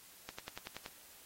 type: click train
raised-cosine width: 0.2 ms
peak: -25 dBFS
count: 7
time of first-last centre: 0.29-0.861 s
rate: 10.5 Hz
effects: white hiss -58 dBFS RMS until 1.25 s + AAC 48 kbps